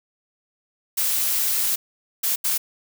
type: noise bursts at uneven times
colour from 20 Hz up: blue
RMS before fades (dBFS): -22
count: 3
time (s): 0.97-1.76 / 2.23-2.36 / 2.44-2.58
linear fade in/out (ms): 10
effects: none